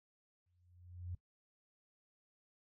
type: tone with exponential growth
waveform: sine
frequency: 88.7 Hz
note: F2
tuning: 27 cents sharp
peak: -39 dBFS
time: 0.46-1.15 s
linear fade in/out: 5 ms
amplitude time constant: 150 ms
effects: noise-tail reverb RT60 0.1 s tail -18 dB re dry